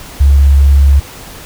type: tone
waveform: sine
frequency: 69.7 Hz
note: C#2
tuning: 10 cents sharp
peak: -3 dBFS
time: 0.2-1 s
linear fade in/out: 10 ms
effects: pink hiss -31 dBFS RMS until 1.45 s